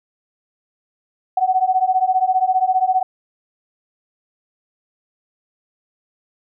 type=beating tone pair; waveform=sine; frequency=740 / 755 Hz; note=F#5 / F#5; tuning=0 / +35 cents; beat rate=15 Hz; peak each=-17 dBFS; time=1.37-3.03 s; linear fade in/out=5 ms; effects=none